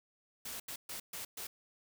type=noise bursts at uneven times; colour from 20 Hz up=white; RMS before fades=-43 dBFS; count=5; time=0.45-0.6 / 0.68-0.76 / 0.89-1 / 1.13-1.25 / 1.37-1.47 s; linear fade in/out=5 ms; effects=none